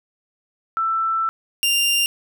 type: tone pair in turn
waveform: sine / sawtooth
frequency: 1330 / 2791 Hz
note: E6 / F7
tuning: +15 / -2 cents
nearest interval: octave + minor second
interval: 1283 cents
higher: second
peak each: -18 / -13 dBFS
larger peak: second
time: 0.77-1.29 / 1.63-2.06 s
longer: first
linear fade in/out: 0 ms
effects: none